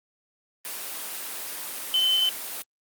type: tone in noise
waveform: sine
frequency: 3056 Hz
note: G7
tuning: 45 cents flat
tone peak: -19 dBFS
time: 1.94-2.29 s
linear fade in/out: 0 ms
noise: white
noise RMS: -34 dBFS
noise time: 0.65-2.62 s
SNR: +12 dB
effects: high-pass 300 Hz 12 dB/octave + Opus 24 kbps